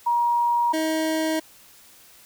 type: tone pair in turn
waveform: sine / 25% pulse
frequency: 950 / 317 Hz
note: A#5 / D#4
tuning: +33 / +32 cents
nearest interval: octave + perfect fifth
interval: 1901 cents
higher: first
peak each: -18 dBFS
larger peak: neither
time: 0.06-0.73 / 0.73-1.4 s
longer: neither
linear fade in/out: 10 ms
effects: white hiss -51 dBFS RMS until 2.25 s